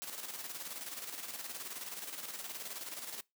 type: noise with tremolo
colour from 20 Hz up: white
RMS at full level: -42 dBFS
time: 0.02-3.21 s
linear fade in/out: 0 ms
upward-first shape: square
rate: 19 Hz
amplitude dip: 50%
effects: noise-tail reverb RT60 0.2 s tail -23 dB re dry + high-pass 200 Hz 12 dB/octave